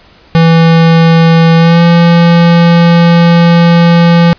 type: tone with pitch glide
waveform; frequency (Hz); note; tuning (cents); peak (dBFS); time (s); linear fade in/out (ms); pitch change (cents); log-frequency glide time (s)
square; 164.9 to 170.12; E3 to F3; +1 to -45; -3; 0.35-4.33; 0; +54; 1.57-1.82
effects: pink hiss -41 dBFS RMS until 4.38 s + resampled to 11025 Hz